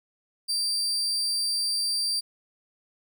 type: tone with amplitude modulation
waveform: 35% pulse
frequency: 4699 Hz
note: D8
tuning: in tune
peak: -22 dBFS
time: 0.48-2.21 s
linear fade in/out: 20 ms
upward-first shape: sine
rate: 283 Hz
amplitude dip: 25%
effects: none